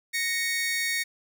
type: tone pair together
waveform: sawtooth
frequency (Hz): 1864.7 / 2220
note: A#6 / C#7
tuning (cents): 0 / +2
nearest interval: minor third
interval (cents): 302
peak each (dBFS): -25 / -25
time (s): 0.13-1.04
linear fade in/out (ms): 20
effects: 10-bit